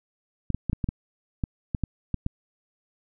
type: clicks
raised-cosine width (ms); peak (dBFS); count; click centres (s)
5; -13; 11; 0.503 / 0.546 / 0.697 / 0.731 / 0.842 / 0.889 / 1.438 / 1.748 / 1.837 / 2.143 / 2.264
effects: none

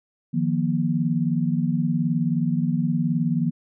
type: chord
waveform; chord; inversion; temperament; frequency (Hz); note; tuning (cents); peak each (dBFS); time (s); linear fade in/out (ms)
sine; Eb suspended second; none; equal with one note detuned; 155.56 / 174.61 / 238.4; Eb3 / F3 / Bb3; 0 / 0 / +39; -24; 0.33-3.51; 20
effects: none

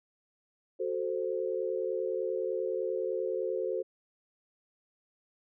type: chord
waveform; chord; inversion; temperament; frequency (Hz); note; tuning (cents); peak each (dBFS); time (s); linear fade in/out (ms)
sine; F# diminished; none; equal; 370 / 440 / 523.3; F#4 / A4 / C5; 0 / 0 / 0; -34; 0.79-3.83; 20
effects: none

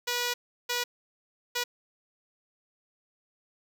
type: tone bursts at uneven times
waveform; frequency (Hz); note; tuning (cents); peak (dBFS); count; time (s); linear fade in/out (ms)
5% pulse; 485.7; B4; -29; -16; 3; 0.07-0.34 / 0.69-0.84 / 1.55-1.64; 10
effects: none

